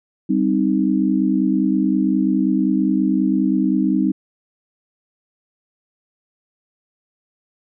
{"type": "chord", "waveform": "sine", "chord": "C minor", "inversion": "second", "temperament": "equal", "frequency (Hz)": [196, 261.6, 311.1], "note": ["G3", "C4", "Eb4"], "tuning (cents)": [0, 0, 0], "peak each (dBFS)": -19, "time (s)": [0.29, 4.12], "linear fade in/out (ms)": 10, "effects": []}